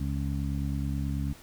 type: harmonic tone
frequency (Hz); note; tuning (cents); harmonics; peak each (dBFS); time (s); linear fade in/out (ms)
69.3; C#2; 0; 1 / 2 / 3 / 4; -31 / -32 / -36 / -37; 0-1.33; 5
effects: pink hiss -52 dBFS RMS until 1.42 s